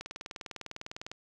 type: click train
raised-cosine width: 0.2 ms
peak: -23 dBFS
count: 23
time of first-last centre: 0.01-1.116 s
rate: 19.9 Hz
effects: none